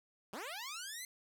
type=linear sweep; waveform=10% pulse; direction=up; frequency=171.1 to 2093 Hz; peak=-34 dBFS; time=0.33-1.05 s; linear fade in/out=2 ms; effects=none